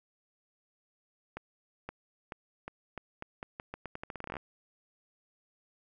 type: accelerating click train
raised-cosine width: 0.5 ms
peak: -24 dBFS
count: 22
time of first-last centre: 1.37-4.368 s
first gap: 520 ms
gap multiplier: 0.83
effects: none